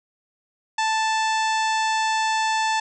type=harmonic tone; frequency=880 Hz; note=A5; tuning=in tune; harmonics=1 / 2 / 3 / 4 / 5 / 6 / 7 / 8 / 9; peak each=-21 / -27 / -31 / -33 / -35 / -37 / -38 / -39 / -40 dBFS; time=0.78-2.8 s; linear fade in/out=5 ms; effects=none